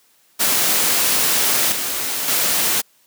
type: noise with level steps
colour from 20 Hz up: white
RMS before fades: -17 / -23 / -18 dBFS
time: 0.39-2.82 s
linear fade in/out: 20 ms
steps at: 1.72 / 2.28 s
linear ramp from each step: 2 ms
effects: white hiss -57 dBFS RMS until 3.06 s + high-pass 150 Hz 12 dB/octave